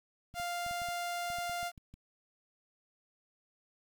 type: tone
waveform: sawtooth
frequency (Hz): 698.5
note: F5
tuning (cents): 0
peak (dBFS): -31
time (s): 0.34-1.72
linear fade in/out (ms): 50
type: clicks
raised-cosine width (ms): 5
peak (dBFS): -39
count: 12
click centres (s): 0.341 / 0.399 / 0.664 / 0.711 / 0.818 / 0.887 / 1.302 / 1.386 / 1.496 / 1.63 / 1.778 / 1.94
effects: 10-bit